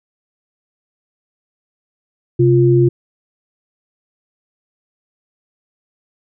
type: tone pair together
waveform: sine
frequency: 130.8 / 349.2 Hz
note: C3 / F4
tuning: 0 / 0 cents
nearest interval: octave + perfect fourth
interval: 1700 cents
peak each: -11 dBFS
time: 2.39-2.89 s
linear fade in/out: 10 ms
effects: none